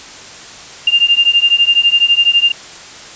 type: beating tone pair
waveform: sine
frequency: 2794 / 2806 Hz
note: F7 / F7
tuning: 0 / +8 cents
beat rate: 12 Hz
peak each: -11 dBFS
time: 0.87-2.52 s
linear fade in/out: 5 ms
effects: white hiss -33 dBFS RMS until 3.15 s + resampled to 16000 Hz